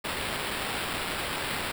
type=noise with sample-and-hold; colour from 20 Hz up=white; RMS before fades=-32 dBFS; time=0.04-1.72 s; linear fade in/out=10 ms; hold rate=6300 Hz; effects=none